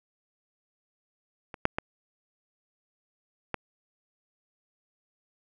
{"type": "clicks", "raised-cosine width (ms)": 0.5, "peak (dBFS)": [-24, -6, -13, -14], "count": 4, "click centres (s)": [1.542, 1.654, 1.785, 3.543], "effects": []}